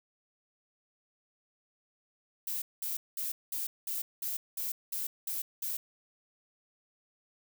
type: noise bursts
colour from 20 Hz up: violet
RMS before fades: -35 dBFS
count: 10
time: 2.47-5.77 s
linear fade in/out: 5 ms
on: 150 ms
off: 200 ms
effects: none